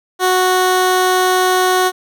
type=tone; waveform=15% pulse; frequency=368.8 Hz; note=F#4; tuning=6 cents flat; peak=-5 dBFS; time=0.19-1.92 s; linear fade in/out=50 ms; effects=none